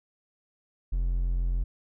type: tone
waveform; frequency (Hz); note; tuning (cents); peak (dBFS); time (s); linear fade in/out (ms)
triangle; 43.65; F1; 0; -22; 0.92-1.64; 10
effects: none